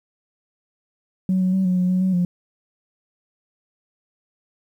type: tone with pitch steps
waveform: sine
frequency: 186.8 / 184.7 / 190.1 / 182.4 / 181.2 / 184 / 187.5 / 177.3 Hz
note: F#3 / F#3 / F#3 / F#3 / F#3 / F#3 / F#3 / F3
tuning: +17 / -3 / +47 / -24 / -36 / -9 / +23 / +26 cents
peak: -15 dBFS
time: 1.29-2.25 s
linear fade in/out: 2 ms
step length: 120 ms
effects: tanh soft clip ceiling -13 dBFS + 9-bit